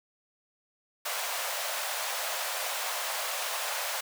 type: high-pass noise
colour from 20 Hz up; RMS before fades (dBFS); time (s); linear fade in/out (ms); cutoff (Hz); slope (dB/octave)
pink; -33; 1.05-4.01; 10; 550; 48
effects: none